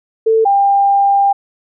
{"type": "tone pair in turn", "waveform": "sine", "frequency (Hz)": [445.5, 797], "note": ["A4", "G5"], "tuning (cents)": [22, 28], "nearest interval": "minor seventh", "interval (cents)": 1006, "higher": "second", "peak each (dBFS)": -8, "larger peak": "neither", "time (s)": [[0.26, 0.45], [0.45, 1.33]], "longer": "second", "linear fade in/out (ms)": 10, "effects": []}